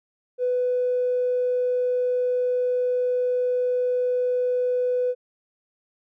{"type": "tone with tanh clipping", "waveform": "triangle", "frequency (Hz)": 497.6, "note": "B4", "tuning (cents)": 13, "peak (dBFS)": -20, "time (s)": [0.38, 5.15], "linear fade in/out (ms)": 50, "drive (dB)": 4, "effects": []}